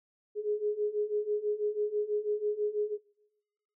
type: beating tone pair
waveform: sine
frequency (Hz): 415.3 / 421.4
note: G#4 / G#4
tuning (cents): 0 / +25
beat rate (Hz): 6.1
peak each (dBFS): -33 / -30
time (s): 0.35-2.98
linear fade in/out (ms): 50
effects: noise-tail reverb RT60 1.0 s tail -23 dB re dry